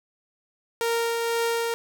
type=tone with tremolo; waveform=sawtooth; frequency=463.8 Hz; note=A#4; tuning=9 cents flat; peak=-18 dBFS; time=0.81-1.74 s; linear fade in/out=0 ms; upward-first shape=triangle; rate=2 Hz; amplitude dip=30%; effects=none